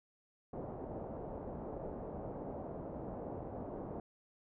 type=low-pass noise; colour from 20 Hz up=white; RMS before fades=-44 dBFS; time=0.53-4 s; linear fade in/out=2 ms; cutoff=690 Hz; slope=24 dB/octave; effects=none